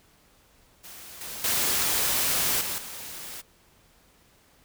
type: noise with level steps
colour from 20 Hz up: white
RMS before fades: -44 / -37 / -25 / -31 / -39 dBFS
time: 0.83-3.42 s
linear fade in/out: 20 ms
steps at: 1.21 / 1.44 / 2.61 / 2.78 s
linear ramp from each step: 2 ms
effects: pink hiss -60 dBFS RMS until 4.64 s